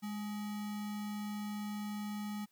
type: tone with sample-and-hold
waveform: sine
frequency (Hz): 207.7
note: G#3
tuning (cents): 0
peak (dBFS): -37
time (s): 0.02-2.46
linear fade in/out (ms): 20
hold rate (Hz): 1050
effects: white hiss -74 dBFS RMS until 2.51 s